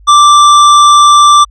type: tone with hard clipping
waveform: sine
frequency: 1174.7 Hz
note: D6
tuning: in tune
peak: -3 dBFS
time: 0.07-1.45 s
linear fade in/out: 20 ms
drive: 14 dB
effects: added 50 Hz sine -35 dBFS peak until 1.5 s + resampled to 22050 Hz